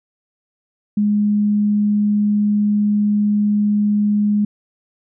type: tone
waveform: sine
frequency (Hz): 207.7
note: G#3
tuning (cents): 0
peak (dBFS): -13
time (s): 0.97-4.45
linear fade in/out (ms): 5
effects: none